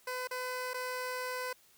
15% pulse tone with dropouts, 505 Hz, B4, 39 cents sharp, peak -29 dBFS, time 0.07-1.53 s, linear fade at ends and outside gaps 5 ms, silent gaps 0.274-0.31 / 0.735-0.742 s, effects white hiss -64 dBFS RMS until 1.77 s

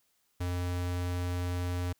square tone, 88.9 Hz, F2, 31 cents sharp, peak -31 dBFS, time 0.4-1.93 s, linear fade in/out 10 ms, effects white hiss -73 dBFS RMS until 1.99 s

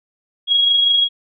sine tone with amplitude modulation, 3305 Hz, G#7, 9 cents flat, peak -10 dBFS, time 0.47-1.09 s, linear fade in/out 50 ms, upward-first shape sine, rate 25.5 Hz, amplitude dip 35%, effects none

